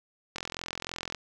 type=click train; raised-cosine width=0.2 ms; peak=-17 dBFS; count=35; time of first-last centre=0.36-1.147 s; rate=43.2 Hz; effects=none